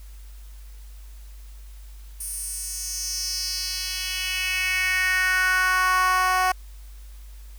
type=tone with high-pass filter sweep; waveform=10% pulse; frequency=370 Hz; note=F#4; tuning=in tune; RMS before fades=-24 dBFS; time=2.2-6.52 s; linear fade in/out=5 ms; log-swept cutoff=10000 to 810 Hz; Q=3.1; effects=added 50 Hz sine -39 dBFS peak until 7.58 s + white hiss -55 dBFS RMS until 7.58 s